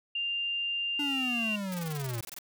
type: tone with pitch glide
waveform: sine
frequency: 2794 to 2775 Hz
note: F7 to F7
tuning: 0 to -12 cents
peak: -29 dBFS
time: 0.15-1.56 s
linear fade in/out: 5 ms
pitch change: -12 cents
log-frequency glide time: 1.11-1.39 s
type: linear sweep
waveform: square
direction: down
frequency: 293.7 to 110 Hz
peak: -33 dBFS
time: 0.99-2.21 s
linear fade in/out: 5 ms
type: noise bursts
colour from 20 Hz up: white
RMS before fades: -42 dBFS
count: 15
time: 1.72-2.387 s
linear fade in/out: 0 ms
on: 23 ms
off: 23 ms
effects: none